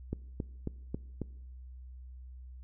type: click train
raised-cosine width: 3 ms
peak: -21 dBFS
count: 5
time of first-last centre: 0.13-1.217 s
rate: 3.68 Hz
effects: noise-tail reverb RT60 0.9 s tail -22 dB re dry + added 63 Hz sine -45 dBFS peak until 2.63 s